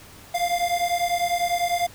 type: beating tone pair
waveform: square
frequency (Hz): 694 / 704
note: F5 / F5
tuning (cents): -11 / +14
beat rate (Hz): 10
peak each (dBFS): -25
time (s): 0.34-1.87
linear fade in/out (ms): 10
effects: added 91 Hz sine -53 dBFS peak until 1.94 s + pink hiss -46 dBFS RMS until 1.94 s